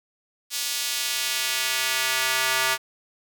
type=tone with high-pass filter sweep; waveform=square; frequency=130.81 Hz; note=C3; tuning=in tune; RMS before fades=-25 dBFS; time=0.5-2.78 s; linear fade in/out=50 ms; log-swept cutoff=4300 to 1300 Hz; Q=0.87; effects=none